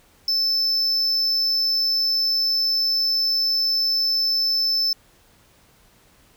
triangle tone, 5274 Hz, E8, in tune, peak -17 dBFS, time 0.28-4.93 s, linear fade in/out 2 ms, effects pink hiss -56 dBFS RMS until 6.36 s

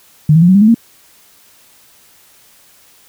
sine tone with pitch steps, 152.1 / 163.02 / 174.72 / 187.26 / 200.7 / 215.1 / 230.5 Hz, D#3 / E3 / F3 / F#3 / G3 / A3 / A#3, -39 / -19 / +1 / +21 / +41 / -39 / -19 cents, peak -4 dBFS, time 0.29-0.745 s, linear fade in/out 5 ms, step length 65 ms, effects white hiss -47 dBFS RMS until 3.08 s

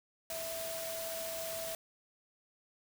sine tone in noise, 656 Hz, E5, 9 cents flat, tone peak -40 dBFS, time 0.3-1.75 s, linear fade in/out 2 ms, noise white, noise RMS -42 dBFS, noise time 0.3-1.75 s, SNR -1 dB, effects none

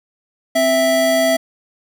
square tone pair together, 261.6 / 659.3 Hz, C4 / E5, 0 / 0 cents, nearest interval octave + major third, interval 1600 cents, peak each -21 / -14 dBFS, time 0.55-1.37 s, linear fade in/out 10 ms, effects none

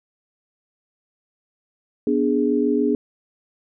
sine chord, G# diminished, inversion first, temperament equal, 246.9 / 293.7 / 415.3 Hz, B3 / D4 / G#4, 0 / 0 / 0 cents, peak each -21 dBFS, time 2.07-2.95 s, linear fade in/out 2 ms, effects none

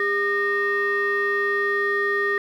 sine tone cluster, 403.5 / 1211 / 1850 Hz, G#4 / D#6 / A#6, -50 / -47 / -14 cents, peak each -23 / -27 / -21 dBFS, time 0-2.38 s, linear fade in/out 2 ms, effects tanh soft clip ceiling -14 dBFS + 9-bit

